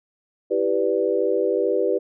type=chord; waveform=sine; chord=E minor seventh; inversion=none; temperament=equal; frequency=329.6 / 392 / 493.9 / 587.3 Hz; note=E4 / G4 / B4 / D5; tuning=0 / 0 / 0 / 0 cents; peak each=-27 / -22 / -22 / -27 dBFS; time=0.5-1.99 s; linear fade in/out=20 ms; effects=none